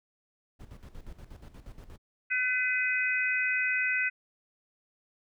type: noise with tremolo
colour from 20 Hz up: brown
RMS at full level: -44 dBFS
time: 0.59-1.98 s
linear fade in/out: 20 ms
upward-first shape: square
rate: 8.4 Hz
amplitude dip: 70%
type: harmonic tone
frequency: 504 Hz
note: B4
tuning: 35 cents sharp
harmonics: 3 / 4 / 5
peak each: -30 / -30 / -30 dBFS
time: 2.3-4.1 s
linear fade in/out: 20 ms
effects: none